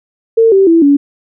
sine tone with pitch steps, 453.2 / 387.8 / 331.8 / 283.9 Hz, A#4 / G4 / E4 / C#4, -49 / -19 / +11 / +41 cents, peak -4 dBFS, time 0.37-0.97 s, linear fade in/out 10 ms, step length 150 ms, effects none

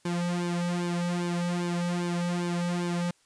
sawtooth tone with flanger, 174.61 Hz, F3, in tune, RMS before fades -29 dBFS, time 0.05-3.11 s, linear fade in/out 5 ms, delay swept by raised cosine 1.5 to 2.9 ms, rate 2.5 Hz, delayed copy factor -1, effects white hiss -65 dBFS RMS until 3.25 s + resampled to 22050 Hz

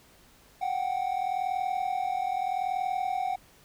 triangle tone pair together, 732 / 772.8 Hz, F#5 / G5, -19 / -25 cents, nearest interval minor second, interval 94 cents, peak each -28 dBFS, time 0.61-3.36 s, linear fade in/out 10 ms, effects pink hiss -58 dBFS RMS until 3.64 s

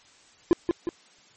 triangle tone with echo, 343.2 Hz, F4, 30 cents flat, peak -12 dBFS, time 0.51-0.53 s, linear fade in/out 0 ms, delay 180 ms, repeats 2, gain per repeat -5 dB, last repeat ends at 0.89 s, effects white hiss -56 dBFS RMS until 1.36 s + MP3 32 kbps

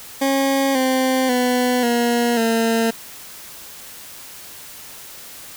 20% pulse tone with pitch steps, 272.3 / 260.3 / 248.8 / 237.9 / 227.4 Hz, C#4 / C4 / B3 / A#3 / A#3, -31 / -9 / +13 / +35 / -43 cents, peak -11 dBFS, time 0.21-2.91 s, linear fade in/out 10 ms, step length 540 ms, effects white hiss -38 dBFS RMS until 5.56 s

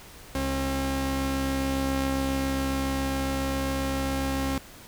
sawtooth tone pair together, 67.3 / 268.9 Hz, C2 / C4, +49 / +47 cents, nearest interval 2 octaves, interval 2398 cents, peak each -26 / -23 dBFS, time 0.35-4.58 s, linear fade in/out 0 ms, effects pink hiss -47 dBFS RMS until 4.87 s

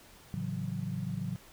sine chord, F# minor seventh, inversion first, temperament equal, 110 / 138.59 / 164.81 / 185 Hz, A2 / C#3 / E3 / F#3, 0 / 0 / 0 / 0 cents, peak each -39 / -38 / -39 / -37 dBFS, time 0.34-1.36 s, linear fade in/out 0 ms, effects pink hiss -56 dBFS RMS until 1.52 s

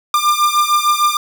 45% pulse beating tone pair, 1194 / 1200.6 Hz, D6 / D6, +28 / +38 cents, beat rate 6.6 Hz, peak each -15 dBFS, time 0.14-1.17 s, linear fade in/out 2 ms, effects none

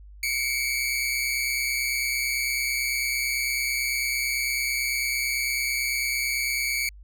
sawtooth tone pair together, 2171 / 2300 Hz, C#7 / D7, -37 / -37 cents, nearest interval minor second, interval 100 cents, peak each -25 / -23 dBFS, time 0.23-6.89 s, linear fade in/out 2 ms, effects added 50 Hz sine -43 dBFS peak until 7.03 s

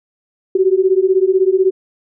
sine beating tone pair, 370 / 386 Hz, F#4 / G4, 0 / -27 cents, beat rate 16 Hz, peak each -13 dBFS, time 0.55-1.71 s, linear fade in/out 5 ms, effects none

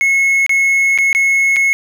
triangle tone with dropouts, 2181 Hz, C#7, 29 cents flat, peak -8 dBFS, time 0.01-1.73 s, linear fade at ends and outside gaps 0 ms, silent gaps 0.464-0.494 / 0.977-0.986 / 1.129-1.149 / 1.561-1.566 s, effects none

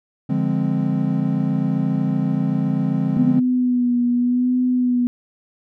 triangle chord, D half-diminished seventh, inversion none, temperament equal, 146.83 / 174.61 / 207.7 / 261.6 Hz, D3 / F3 / Ab3 / C4, 0 / 0 / 0 / 0 cents, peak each -21 dBFS, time 0.29-3.4 s, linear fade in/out 10 ms
sine tone with vibrato, 246.9 Hz, B3, in tune, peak -15 dBFS, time 3.17-5.07 s, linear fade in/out 0 ms, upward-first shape sine, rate 0.86 Hz, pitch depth 33 cents each way
effects none

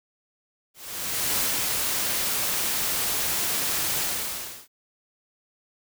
white noise with ADSR envelope, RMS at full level -24 dBFS, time 0.74-4.68 s, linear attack 640 ms, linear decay 160 ms, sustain -2 dB, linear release 690 ms, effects none

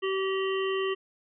harmonic tone with a mistuned harmonic, 384.2 Hz, G4, 35 cents flat, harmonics 1 / 3 / 5 / 7 / 8, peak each -27 / -35 / -38 / -38 / -39 dBFS, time 0.02-0.95 s, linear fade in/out 20 ms, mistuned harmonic 7, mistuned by +53 cents, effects none

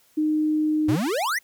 sine tone, 307.3 Hz, D#4, 21 cents flat, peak -19 dBFS, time 0.17-0.96 s, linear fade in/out 10 ms
square exponential sweep, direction up, 98 to 2112 Hz, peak -23 dBFS, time 0.88-1.39 s, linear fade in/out 10 ms
effects white hiss -60 dBFS RMS until 1.43 s

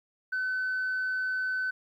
sine tone, 1515 Hz, F#6, 40 cents sharp, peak -26 dBFS, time 0.32-1.71 s, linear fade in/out 10 ms, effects tanh soft clip ceiling -25 dBFS + 11-bit

